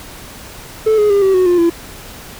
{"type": "tone with pitch steps", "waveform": "triangle", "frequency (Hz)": [437.4, 419.1, 401.6, 384.8, 368.7, 353.2, 338.5], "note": ["A4", "G#4", "G4", "G4", "F#4", "F4", "E4"], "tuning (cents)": [-10, 16, 42, -32, -6, 20, 46], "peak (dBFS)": -6, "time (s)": [0.86, 1.7], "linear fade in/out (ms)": 10, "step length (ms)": 120, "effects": ["tanh soft clip ceiling -2 dBFS", "pink hiss -34 dBFS RMS until 2.39 s"]}